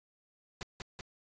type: noise with echo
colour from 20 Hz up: pink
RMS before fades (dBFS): -40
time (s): 0.61-0.63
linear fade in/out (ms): 0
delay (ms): 190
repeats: 2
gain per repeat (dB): -2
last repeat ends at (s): 1.01
effects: resampled to 16000 Hz